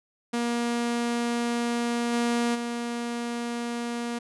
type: tone with level steps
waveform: sawtooth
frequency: 237.1 Hz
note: A#3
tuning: 30 cents sharp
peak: -21 / -19 / -25 dBFS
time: 0.33-4.19 s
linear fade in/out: 10 ms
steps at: 2.12 / 2.54 s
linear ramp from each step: 20 ms
effects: resampled to 24000 Hz